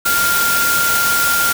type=tone in noise; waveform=sine; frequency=1397 Hz; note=F6; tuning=in tune; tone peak=-15 dBFS; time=0.05-1.53 s; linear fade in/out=10 ms; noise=white; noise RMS=-18 dBFS; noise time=0.05-1.53 s; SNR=0 dB; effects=none